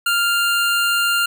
25% pulse tone, 1396.9 Hz, F6, in tune, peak -12 dBFS, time 0.06-1.26 s, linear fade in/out 5 ms, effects none

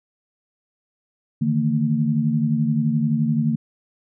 sine tone cluster, 148.4 / 160 / 227.4 Hz, D3 / D#3 / A#3, +18 / +49 / -43 cents, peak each -22 / -24 / -20 dBFS, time 1.41-3.56 s, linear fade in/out 10 ms, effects none

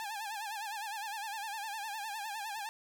sawtooth tone with vibrato, 847 Hz, G#5, 34 cents sharp, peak -34 dBFS, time 0-2.69 s, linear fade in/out 0 ms, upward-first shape sine, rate 9.8 Hz, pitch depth 110 cents each way, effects none

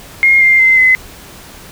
sine tone with pitch steps, 2137 / 2104 / 2071 / 2039 Hz, C7 / C7 / C7 / C7, +36 / +9 / -18 / -45 cents, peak -5 dBFS, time 0.23-0.95 s, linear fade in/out 0 ms, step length 180 ms, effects pink hiss -35 dBFS RMS until 1.71 s

